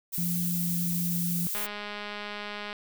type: noise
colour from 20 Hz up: violet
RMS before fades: -32 dBFS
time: 0.12-1.67 s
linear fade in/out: 20 ms
type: tone with pitch glide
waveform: sine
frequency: 174.61 to 173.6 Hz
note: F3 to F3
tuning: 0 to -10 cents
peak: -28 dBFS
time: 0.18-1.47 s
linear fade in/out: 0 ms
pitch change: -10 cents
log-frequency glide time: 0.52-1.25 s
type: click train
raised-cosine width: 0.3 ms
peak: -21 dBFS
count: 245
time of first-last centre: 1.55-2.729 s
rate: 207 Hz
effects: none